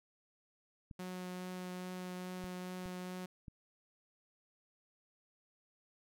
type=clicks; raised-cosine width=5 ms; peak=-36 dBFS; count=4; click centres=0.912 / 2.441 / 2.858 / 3.482 s
type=tone with vibrato; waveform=sawtooth; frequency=182.3 Hz; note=F#3; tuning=25 cents flat; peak=-38 dBFS; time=0.99-3.26 s; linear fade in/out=5 ms; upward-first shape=triangle; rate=2.4 Hz; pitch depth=10 cents each way
effects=none